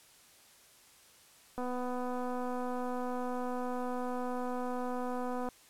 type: click train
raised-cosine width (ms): 1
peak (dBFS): -25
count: 974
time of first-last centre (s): 1.58-5.488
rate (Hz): 249
effects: white hiss -60 dBFS RMS until 5.69 s + low-pass 12000 Hz 12 dB/octave